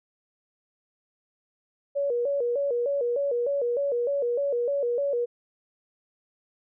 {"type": "tone with vibrato", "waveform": "sine", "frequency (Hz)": 520, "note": "C5", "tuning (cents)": -11, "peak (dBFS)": -23, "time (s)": [1.95, 5.26], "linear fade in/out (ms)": 20, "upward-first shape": "square", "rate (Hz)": 3.3, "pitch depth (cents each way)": 140, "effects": []}